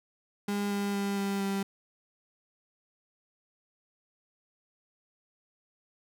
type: tone with pitch steps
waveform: 35% pulse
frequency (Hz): 203.1 / 201.5 / 199.84 / 198.23 / 196.64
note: G#3 / G3 / G3 / G3 / G3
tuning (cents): -38 / +48 / +34 / +20 / +6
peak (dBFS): -27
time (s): 0.48-1.63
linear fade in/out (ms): 5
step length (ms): 230
effects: none